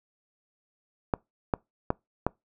clicks, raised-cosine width 1 ms, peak -10 dBFS, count 4, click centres 1.138 / 1.538 / 1.904 / 2.266 s, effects noise-tail reverb RT60 0.2 s tail -25 dB re dry

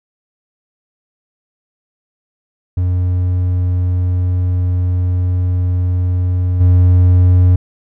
triangle tone with level steps, 90.1 Hz, F#2, 45 cents flat, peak -10 / -4 dBFS, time 2.77-7.56 s, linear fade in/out 5 ms, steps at 6.6 s, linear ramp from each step 10 ms, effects none

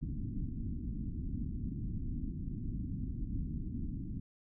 pink low-pass noise, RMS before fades -38 dBFS, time 0.01-4.2 s, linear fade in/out 10 ms, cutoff 290 Hz, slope 48 dB/octave, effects none

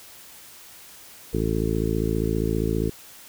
harmonic tone, 55 Hz, A1, in tune, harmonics 1 / 2 / 3 / 4 / 5 / 6 / 7 / 8, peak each -28 / -29 / -29 / -31 / -31 / -30 / -30 / -30 dBFS, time 1.33-2.9 s, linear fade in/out 10 ms, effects white hiss -46 dBFS RMS until 3.28 s

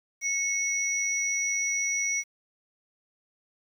sine tone pair together, 2196 / 5802 Hz, C#7 / F#8, -17 / -35 cents, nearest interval octave + perfect fourth, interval 1682 cents, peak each -28 / -28 dBFS, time 0.21-2.24 s, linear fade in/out 50 ms, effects 9-bit

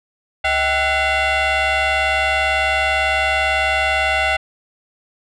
sine tone with frequency modulation, 635 Hz, D#5, 35 cents sharp, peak -12 dBFS, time 0.44-4.37 s, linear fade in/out 10 ms, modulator 704 Hz, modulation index 3.4, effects tanh soft clip ceiling -14 dBFS

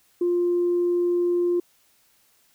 sine tone, 350.7 Hz, F4, 7 cents sharp, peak -18 dBFS, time 0.21-1.6 s, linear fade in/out 5 ms, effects tanh soft clip ceiling -15 dBFS + white hiss -62 dBFS RMS until 2.54 s

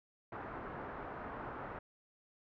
white low-pass noise, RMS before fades -45 dBFS, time 0.32-1.79 s, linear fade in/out 5 ms, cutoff 1400 Hz, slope 24 dB/octave, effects none

